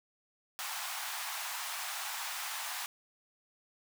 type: high-pass noise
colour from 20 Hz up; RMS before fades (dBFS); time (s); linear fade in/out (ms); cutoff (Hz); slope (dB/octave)
pink; -39; 0.59-2.86; 0; 750; 48
effects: none